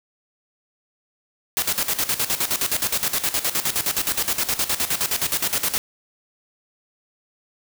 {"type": "noise with tremolo", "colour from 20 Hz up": "white", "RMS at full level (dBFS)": -21, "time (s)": [1.57, 5.78], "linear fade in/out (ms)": 0, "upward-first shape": "square", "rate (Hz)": 9.6, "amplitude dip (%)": 75, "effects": []}